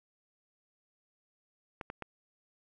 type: clicks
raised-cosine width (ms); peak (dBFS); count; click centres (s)
0.5; -24; 3; 1.812 / 1.901 / 2.023
effects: none